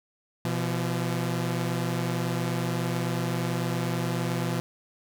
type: tone pair together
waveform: sawtooth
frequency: 123.47 / 170.79 Hz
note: B2 / F3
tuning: 0 / -38 cents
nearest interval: tritone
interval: 562 cents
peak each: -25 dBFS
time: 0.45-4.6 s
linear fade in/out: 0 ms
effects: none